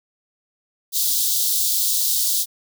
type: high-pass noise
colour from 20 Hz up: white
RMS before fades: -20 dBFS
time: 0.92-2.46 s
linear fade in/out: 50 ms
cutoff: 3500 Hz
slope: 48 dB/octave
effects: none